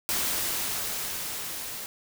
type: noise with level ramp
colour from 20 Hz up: white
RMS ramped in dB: -27 to -37 dBFS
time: 0.09-1.86 s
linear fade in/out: 0 ms
effects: none